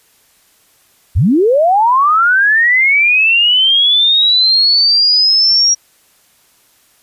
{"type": "linear sweep", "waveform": "sine", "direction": "up", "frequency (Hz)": [57.3, 5680], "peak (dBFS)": -7, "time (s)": [1.15, 5.75], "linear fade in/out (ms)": 20, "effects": ["white hiss -52 dBFS RMS until 7.02 s", "resampled to 32000 Hz"]}